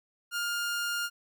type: tone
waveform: sawtooth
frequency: 1410 Hz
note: F6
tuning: 16 cents sharp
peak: -26 dBFS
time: 0.31-1.1 s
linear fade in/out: 50 ms
effects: none